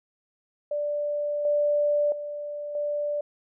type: tone with level steps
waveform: sine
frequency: 587.3 Hz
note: D5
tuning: in tune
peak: -25 / -20 / -31 / -25 dBFS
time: 0.71-3.21 s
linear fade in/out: 5 ms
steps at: 1.45 / 2.12 / 2.75 s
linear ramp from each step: 2 ms
effects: none